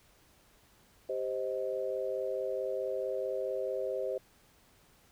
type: chord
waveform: sine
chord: C minor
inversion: second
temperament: just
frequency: 392.4 / 523.3 / 627.9 Hz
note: G4 / C5 / Eb5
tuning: +2 / 0 / +16 cents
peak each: -37 / -34 / -38 dBFS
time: 1.09-4.18 s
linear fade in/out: 5 ms
effects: pink hiss -64 dBFS RMS until 5.11 s